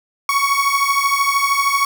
30% pulse beating tone pair, 1108.7 / 1121.7 Hz, C#6 / C#6, 0 / +20 cents, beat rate 13 Hz, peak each -15 dBFS, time 0.29-1.85 s, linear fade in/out 2 ms, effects none

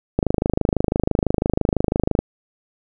click train, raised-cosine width 2 ms, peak -3 dBFS, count 53, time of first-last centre 0.19-2.19 s, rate 26 Hz, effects none

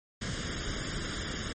pink noise with comb filter, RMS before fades -35 dBFS, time 0.21-1.53 s, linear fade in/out 10 ms, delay 0.59 ms, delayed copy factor +0.7, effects MP3 32 kbps

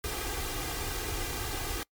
pink noise with comb filter, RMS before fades -34 dBFS, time 0.04-1.83 s, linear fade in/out 0 ms, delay 2.5 ms, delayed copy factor +0.75, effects noise-tail reverb RT60 0.1 s tail -25 dB re dry + MP3 96 kbps

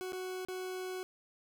40% pulse tone with dropouts, 370.4 Hz, F#4, 2 cents sharp, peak -37 dBFS, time 0.01-1.03 s, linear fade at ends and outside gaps 0 ms, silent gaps 0.122-0.131 / 0.45-0.485 s, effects 12-bit

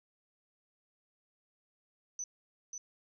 sine tone with echo, 6000 Hz, F#8, 23 cents sharp, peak -36 dBFS, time 2.19-2.24 s, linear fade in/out 2 ms, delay 540 ms, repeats 1, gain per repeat -4 dB, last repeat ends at 2.78 s, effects none

